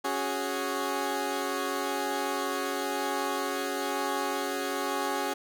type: chord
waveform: 15% pulse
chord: C# suspended fourth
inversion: none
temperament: equal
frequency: 277.2 / 370 / 415.3 Hz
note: C#4 / F#4 / G#4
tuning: 0 / 0 / 0 cents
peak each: -27 dBFS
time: 0.04-5.34 s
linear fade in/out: 10 ms
effects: none